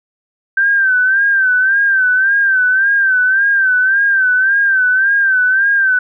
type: tone with vibrato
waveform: sine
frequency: 1558 Hz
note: G6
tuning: 11 cents flat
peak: -9 dBFS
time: 0.57-5.99 s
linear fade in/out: 5 ms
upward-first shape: sine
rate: 1.8 Hz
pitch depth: 76 cents each way
effects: none